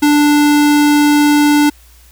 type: tone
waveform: square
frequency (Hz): 294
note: D4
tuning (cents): +2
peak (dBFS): -8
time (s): 0.02-1.7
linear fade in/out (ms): 10
effects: added 60 Hz sine -42 dBFS peak until 2.11 s + white hiss -47 dBFS RMS until 2.11 s